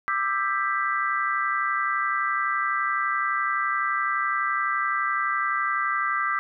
sine chord, E minor seventh, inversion third, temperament just, 1186.7 / 1318.5 / 1582.2 / 1977.8 Hz, D6 / E6 / G6 / B6, +18 / 0 / +16 / +2 cents, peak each -26 / -29 / -29 / -29 dBFS, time 0.08-6.39 s, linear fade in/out 0 ms, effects none

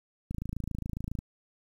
click train, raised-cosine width 5 ms, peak -22 dBFS, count 25, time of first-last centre 0.31-1.189 s, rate 27.3 Hz, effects 9-bit

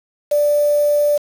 sine tone with quantisation, 587.3 Hz, D5, in tune, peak -12 dBFS, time 0.31-1.18 s, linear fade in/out 10 ms, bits 5, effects none

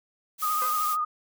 blue noise, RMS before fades -33 dBFS, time 0.38-0.97 s, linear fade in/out 50 ms
sine tone with vibrato, 1236 Hz, D#6, 12 cents flat, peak -24 dBFS, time 0.42-1.05 s, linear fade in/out 10 ms, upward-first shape sine, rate 13 Hz, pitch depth 32 cents each way
15% pulse tone with exponential decay, 509 Hz, C5, 48 cents flat, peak -26 dBFS, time 0.62-0.85 s, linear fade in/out 0 ms, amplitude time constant 50 ms
effects none

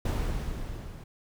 brown noise with level ramp, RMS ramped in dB -26 to -43 dBFS, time 0.05-1.04 s, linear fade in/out 5 ms, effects none

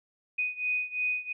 sine beating tone pair, 2489 / 2491.9 Hz, D#7 / D#7, 0 / +2 cents, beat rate 2.9 Hz, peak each -30 / -32 dBFS, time 0.38-1.33 s, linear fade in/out 10 ms, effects none

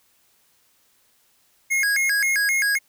square tone with vibrato, 1885 Hz, A#6, 19 cents sharp, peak -19 dBFS, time 1.7-2.79 s, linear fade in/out 20 ms, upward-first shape square, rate 3.8 Hz, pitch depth 230 cents each way, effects white hiss -62 dBFS RMS until 2.88 s

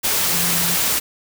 sine tone in noise, 172.2 Hz, F3, 24 cents flat, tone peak -27 dBFS, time 0.32-0.76 s, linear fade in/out 20 ms, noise white, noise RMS -19 dBFS, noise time 0.03-1 s, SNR -11 dB, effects none

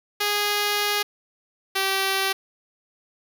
5% pulse tone pair in turn, 412.9 / 387 Hz, G#4 / G4, -10 / -22 cents, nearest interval minor second, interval 112 cents, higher first, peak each -10 dBFS, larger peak neither, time 0.2-1.03 / 1.75-2.33 s, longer first, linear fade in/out 10 ms, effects none

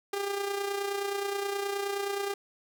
sawtooth tone with amplitude modulation, 400 Hz, G4, 35 cents sharp, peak -24 dBFS, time 0.13-2.34 s, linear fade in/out 5 ms, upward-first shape sine, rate 29.5 Hz, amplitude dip 50%, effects none

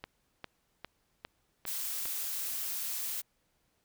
click train, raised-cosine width 0.3 ms, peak -24 dBFS, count 6, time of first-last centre 0.04-2.056 s, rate 2.48 Hz
blue noise, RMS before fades -36 dBFS, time 1.66-3.22 s, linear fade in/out 20 ms
effects pink hiss -75 dBFS RMS until 3.84 s

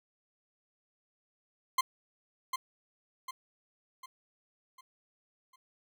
40% pulse tone with echo, 1046.5 Hz, C6, in tune, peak -23 dBFS, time 1.78-1.81 s, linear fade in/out 5 ms, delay 750 ms, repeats 5, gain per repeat -7 dB, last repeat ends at 5.56 s, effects none

